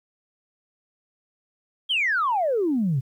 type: exponential sweep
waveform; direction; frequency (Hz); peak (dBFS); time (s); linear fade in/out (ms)
sine; down; 3322 to 122; -19; 1.89-3.01; 20
effects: tanh soft clip ceiling -15 dBFS + 10-bit